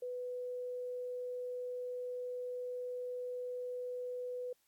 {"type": "tone", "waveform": "sine", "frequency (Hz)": 496.4, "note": "B4", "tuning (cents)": 9, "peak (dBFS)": -38, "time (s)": [0.02, 4.53], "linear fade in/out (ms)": 5, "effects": ["white hiss -75 dBFS RMS until 4.67 s", "AAC 64 kbps"]}